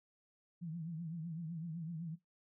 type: tone with vibrato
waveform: sine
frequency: 164.81 Hz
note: E3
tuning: in tune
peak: -40 dBFS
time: 0.61-2.16 s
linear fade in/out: 20 ms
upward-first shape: triangle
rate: 7.9 Hz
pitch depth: 130 cents each way
effects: noise-tail reverb RT60 0.2 s tail -19 dB re dry